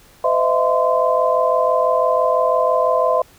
sine tone cluster, 509 / 623 / 669 / 1032 Hz, C5 / D#5 / E5 / C6, -48 / +2 / +25 / -24 cents, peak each -19 dBFS, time 0.24-3.22 s, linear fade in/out 5 ms, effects pink hiss -49 dBFS RMS until 3.38 s

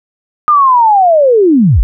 sine linear sweep, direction down, 1229 to 30.52 Hz, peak -4 dBFS, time 0.48-1.83 s, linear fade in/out 0 ms, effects none

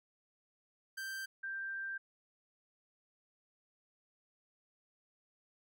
45% pulse / sine tone pair in turn, 1568 / 1576.8 Hz, G6 / G6, 0 / +10 cents, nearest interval unison, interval 10 cents, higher second, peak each -40 / -38 dBFS, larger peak second, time 0.97-1.26 / 1.43-1.98 s, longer second, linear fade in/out 10 ms, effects none

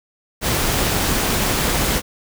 pink noise with amplitude modulation, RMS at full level -17 dBFS, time 0.41-2.02 s, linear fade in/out 50 ms, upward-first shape sine, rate 208 Hz, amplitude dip 45%, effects none

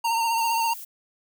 square tone with vibrato, 917 Hz, A#5, 29 cents flat, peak -22 dBFS, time 0.04-0.74 s, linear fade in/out 10 ms, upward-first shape sine, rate 15 Hz, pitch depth 30 cents each way
violet noise, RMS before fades -39 dBFS, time 0.37-0.85 s, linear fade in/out 10 ms
effects none

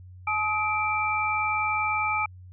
sine tone cluster, 855 / 1264 / 2346 Hz, A5 / D#6 / D7, -50 / +27 / -2 cents, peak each -28 / -28 / -27 dBFS, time 0.27-2.26 s, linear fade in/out 5 ms, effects added 91 Hz sine -43 dBFS peak until 2.52 s

